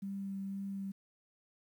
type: tone with vibrato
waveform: sine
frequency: 196 Hz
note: G3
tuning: in tune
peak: -37 dBFS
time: 0.02-0.92 s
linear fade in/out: 10 ms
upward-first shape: sine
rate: 2 Hz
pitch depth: 11 cents each way
effects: 11-bit

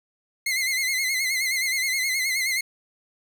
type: tone with vibrato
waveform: sawtooth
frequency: 2093 Hz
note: C7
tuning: in tune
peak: -19 dBFS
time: 0.46-2.61 s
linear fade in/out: 5 ms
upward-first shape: sine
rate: 9.5 Hz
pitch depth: 72 cents each way
effects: none

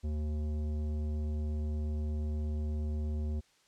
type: tone with tanh clipping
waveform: triangle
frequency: 75.7 Hz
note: D#2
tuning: 47 cents flat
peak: -33 dBFS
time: 0.03-3.41 s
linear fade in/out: 20 ms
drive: 17 dB
effects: white hiss -67 dBFS RMS until 3.67 s + low-pass 7000 Hz 12 dB/octave

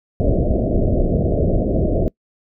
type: low-pass noise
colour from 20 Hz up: pink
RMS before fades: -17 dBFS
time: 0.2-2.08 s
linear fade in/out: 0 ms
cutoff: 670 Hz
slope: 96 dB/octave
effects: noise-tail reverb RT60 0.1 s tail -24 dB re dry

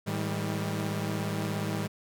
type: tone cluster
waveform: sawtooth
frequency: 107.5 / 159.6 / 198.1 Hz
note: A2 / D#3 / G3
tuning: -40 / +44 / +18 cents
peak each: -30 dBFS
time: 0.06-1.88 s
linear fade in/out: 20 ms
effects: none

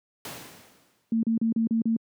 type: noise with exponential decay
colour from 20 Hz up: pink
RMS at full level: -35 dBFS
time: 0.25-1.13 s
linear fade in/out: 2 ms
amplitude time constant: 190 ms
type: tone bursts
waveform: sine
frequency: 226.4 Hz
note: A3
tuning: 50 cents sharp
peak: -20 dBFS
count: 6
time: 1.12-1.965 s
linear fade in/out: 2 ms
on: 110 ms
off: 37 ms
effects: high-pass 150 Hz 12 dB/octave

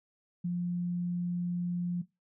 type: tone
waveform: sine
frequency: 175.8 Hz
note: F3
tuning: 12 cents sharp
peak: -29 dBFS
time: 0.44-2.02 s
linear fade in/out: 10 ms
effects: noise-tail reverb RT60 0.2 s tail -17 dB re dry

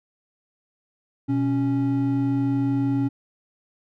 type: tone pair together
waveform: triangle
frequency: 123.48 / 277.2 Hz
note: B2 / C#4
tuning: 0 / 0 cents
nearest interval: octave + major second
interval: 1400 cents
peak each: -23 / -19 dBFS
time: 1.28-3.09 s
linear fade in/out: 20 ms
effects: none

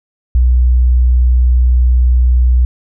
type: tone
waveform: sine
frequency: 61.74 Hz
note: B1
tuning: in tune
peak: -6 dBFS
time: 0.35-2.65 s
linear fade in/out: 0 ms
effects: none

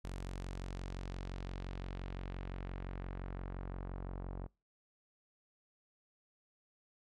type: tone with low-pass filter sweep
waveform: sawtooth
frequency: 45.79 Hz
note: F#1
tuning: 17 cents flat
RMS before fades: -43 dBFS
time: 0.04-4.47 s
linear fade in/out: 10 ms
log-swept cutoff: 10000 to 940 Hz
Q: 1
effects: noise-tail reverb RT60 0.3 s tail -26 dB re dry

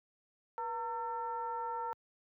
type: tone with frequency modulation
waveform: sine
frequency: 915 Hz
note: A#5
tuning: 32 cents flat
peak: -35 dBFS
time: 0.58-1.93 s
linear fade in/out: 0 ms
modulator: 432 Hz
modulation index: 0.75
effects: high-pass 100 Hz 12 dB/octave

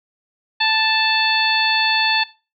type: harmonic tone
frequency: 880 Hz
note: A5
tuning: in tune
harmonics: 1 / 2 / 3 / 4 / 5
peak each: -21 / -21 / -21 / -21 / -21 dBFS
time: 0.6-2.24 s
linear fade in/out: 10 ms
effects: noise-tail reverb RT60 0.3 s tail -18 dB re dry

